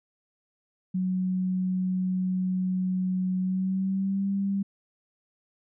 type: tone with pitch glide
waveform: sine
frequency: 185 to 197.14 Hz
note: F#3 to G3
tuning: 0 to +10 cents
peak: -24 dBFS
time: 0.94-4.63 s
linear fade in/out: 10 ms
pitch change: +110 cents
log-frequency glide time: 3.4-4.28 s
effects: none